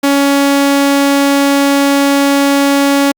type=tone; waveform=sawtooth; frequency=280 Hz; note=C#4; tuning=18 cents sharp; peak=-4 dBFS; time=0.03-3.12 s; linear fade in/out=10 ms; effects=Opus 48 kbps